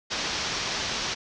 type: low-pass noise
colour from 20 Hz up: white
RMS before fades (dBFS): -30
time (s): 0.1-1.15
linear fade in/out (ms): 20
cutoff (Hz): 6100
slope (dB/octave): 48
effects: none